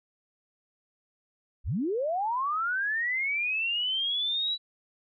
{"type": "linear sweep", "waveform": "sine", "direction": "up", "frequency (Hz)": [34.01, 3951], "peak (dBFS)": -26, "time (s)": [1.64, 4.58], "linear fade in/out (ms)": 50, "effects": []}